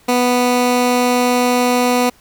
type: tone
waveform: 15% pulse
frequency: 246.9 Hz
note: B3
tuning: in tune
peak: -6 dBFS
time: 0.08-2.1 s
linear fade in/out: 10 ms
effects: pink hiss -50 dBFS RMS until 2.2 s